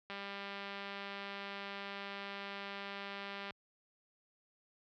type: click train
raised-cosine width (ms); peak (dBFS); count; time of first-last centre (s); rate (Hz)
0.3; -28; 679; 0.1-3.507; 199
effects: high-pass 60 Hz 12 dB/octave + low-pass 5000 Hz 12 dB/octave